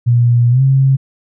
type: tone with pitch glide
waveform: sine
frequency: 119.9 to 134.58 Hz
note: A#2 to C3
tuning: +49 to +49 cents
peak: -7 dBFS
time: 0.06-0.97 s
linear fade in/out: 20 ms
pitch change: +200 cents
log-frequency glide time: 0.5-0.62 s
effects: none